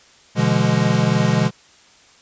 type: chord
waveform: square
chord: B diminished seventh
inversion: none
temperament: equal with one note detuned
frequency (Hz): 123.47 / 146.83 / 170.13 / 207.7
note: B2 / D3 / F3 / Ab3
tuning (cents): 0 / 0 / -45 / 0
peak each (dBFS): -21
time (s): 0.35-1.51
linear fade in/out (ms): 50
effects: white hiss -50 dBFS RMS until 2.21 s + resampled to 16000 Hz